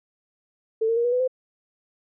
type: tone with pitch steps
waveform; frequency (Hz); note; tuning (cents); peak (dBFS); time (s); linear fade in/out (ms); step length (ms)
sine; 444.6 / 457.6 / 471 / 484.8 / 499 / 513.7; A4 / A#4 / A#4 / B4 / B4 / C5; +18 / -32 / +18 / -32 / +18 / -32; -19; 0.81-1.278; 10; 78
effects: none